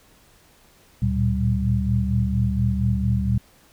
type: tone cluster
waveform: sine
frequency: 73.4 / 114.6 / 118.9 / 193.2 Hz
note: D2 / A#2 / A#2 / G3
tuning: 0 / -29 / +35 / -25 cents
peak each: -24 dBFS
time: 1.02-3.38 s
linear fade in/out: 5 ms
effects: pink hiss -55 dBFS RMS until 3.72 s